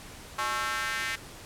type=tone with high-pass filter sweep; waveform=square; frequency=121.3 Hz; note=B2; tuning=31 cents flat; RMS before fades=-31 dBFS; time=0.38-1.16 s; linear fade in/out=10 ms; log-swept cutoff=1100 to 1900 Hz; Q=2.6; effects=pink hiss -46 dBFS RMS until 1.45 s + low-pass 12000 Hz 12 dB/octave